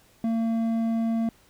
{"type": "tone with hard clipping", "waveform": "sine", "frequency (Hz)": 227.2, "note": "A#3", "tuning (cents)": -44, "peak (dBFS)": -24, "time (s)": [0.24, 1.29], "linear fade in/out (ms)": 2, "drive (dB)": 6, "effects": ["pink hiss -59 dBFS RMS until 1.49 s"]}